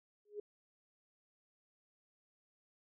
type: tone with exponential growth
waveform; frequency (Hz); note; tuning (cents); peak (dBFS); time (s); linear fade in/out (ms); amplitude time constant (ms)
sine; 415.3; G#4; 0; -37; 0.25-0.4; 5; 32
effects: none